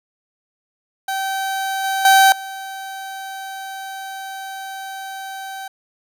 30% pulse tone with level steps, 773 Hz, G5, 24 cents flat, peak -18 / -16 / -6 / -26 dBFS, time 1.08-5.68 s, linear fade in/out 5 ms, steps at 1.84 / 2.05 / 2.32 s, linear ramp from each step 2 ms, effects none

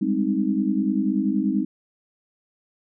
sine chord, Ab major seventh, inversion third, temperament equal with one note detuned, 197.48 / 207.7 / 261.6 / 311.1 Hz, G3 / Ab3 / C4 / Eb4, +13 / 0 / 0 / 0 cents, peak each -25 dBFS, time 0.01-1.65 s, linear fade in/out 10 ms, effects none

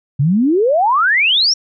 sine exponential sweep, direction up, 130.1 to 5730 Hz, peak -10 dBFS, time 0.19-1.54 s, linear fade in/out 10 ms, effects none

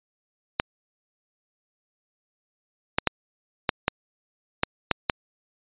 clicks, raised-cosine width 0.3 ms, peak -3 dBFS, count 8, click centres 0.599 / 2.985 / 3.073 / 3.692 / 3.881 / 4.634 / 4.913 / 5.098 s, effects resampled to 8000 Hz

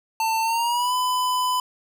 square tone with pitch glide, 894 to 1003.5 Hz, A5 to B5, +27 to +27 cents, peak -21 dBFS, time 0.2-1.6 s, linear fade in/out 2 ms, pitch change +200 cents, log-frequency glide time 0.42-0.94 s, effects none

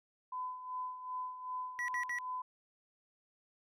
sine tone with tremolo, 1010 Hz, B5, 39 cents sharp, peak -36 dBFS, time 0.32-2.42 s, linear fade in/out 5 ms, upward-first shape sine, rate 2.6 Hz, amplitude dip 65%
triangle tone bursts, 1938 Hz, B6, 33 cents flat, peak -33 dBFS, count 3, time 1.79-2.186 s, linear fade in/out 0 ms, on 92 ms, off 60 ms
effects none

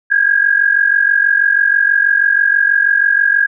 sine tone pair together, 1608 / 1654.2 Hz, G6 / G#6, +44 / -7 cents, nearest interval unison, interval 49 cents, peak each -12 dBFS, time 0.1-3.47 s, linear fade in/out 20 ms, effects none

